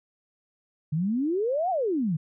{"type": "exponential two-way sweep", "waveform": "sine", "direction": "up then down", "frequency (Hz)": [145.7, 776, 145.7], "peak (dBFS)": -23, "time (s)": [0.92, 2.17], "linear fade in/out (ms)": 10, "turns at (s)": 1.7, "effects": []}